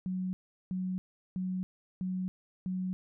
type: tone bursts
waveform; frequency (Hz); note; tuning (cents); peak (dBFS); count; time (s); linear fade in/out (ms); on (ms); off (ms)
sine; 185; F#3; 0; -31; 5; 0.06-2.93; 0; 270; 380
effects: none